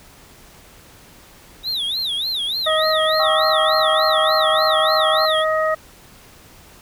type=tone with vibrato; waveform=triangle; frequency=3696 Hz; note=A#7; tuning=16 cents flat; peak=-19 dBFS; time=1.63-5.45 s; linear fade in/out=50 ms; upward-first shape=sine; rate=3.4 Hz; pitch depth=230 cents each way
type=harmonic tone; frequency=629 Hz; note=D#5; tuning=19 cents sharp; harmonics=1 / 2 / 3; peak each=-18 / -21 / -25 dBFS; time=2.66-5.75 s; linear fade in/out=10 ms
type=chord; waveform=sine; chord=C# diminished; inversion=second; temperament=equal; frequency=784 / 1108.7 / 1318.5 Hz; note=G5 / C#6 / E6; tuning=0 / 0 / 0 cents; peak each=-25 / -24 / -23 dBFS; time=3.19-5.26 s; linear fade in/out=10 ms
effects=pink hiss -46 dBFS RMS until 6.81 s